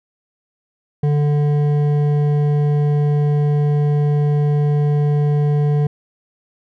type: tone with hard clipping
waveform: sine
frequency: 146.83 Hz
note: D3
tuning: in tune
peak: -15 dBFS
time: 1.03-5.87 s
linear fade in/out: 5 ms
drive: 9 dB
effects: none